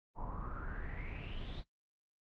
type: noise with low-pass filter sweep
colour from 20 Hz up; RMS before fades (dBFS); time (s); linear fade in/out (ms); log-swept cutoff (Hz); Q
brown; -42; 0.15-1.64; 50; 890 to 4000; 7.9
effects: noise-tail reverb RT60 0.1 s tail -18 dB re dry + Opus 32 kbps